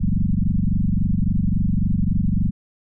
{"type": "tone with frequency modulation", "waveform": "sine", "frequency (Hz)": 100, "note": "G2", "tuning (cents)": 35, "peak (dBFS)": -16, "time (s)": [0, 2.51], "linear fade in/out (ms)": 20, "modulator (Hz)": 23.6, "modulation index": 4.9, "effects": []}